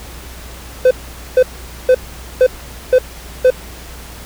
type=tone bursts; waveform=triangle; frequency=509 Hz; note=C5; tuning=48 cents flat; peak=-3 dBFS; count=6; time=0.85-3.504 s; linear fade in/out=5 ms; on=59 ms; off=460 ms; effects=added 60 Hz sine -33 dBFS peak until 4.25 s + pink hiss -35 dBFS RMS until 4.25 s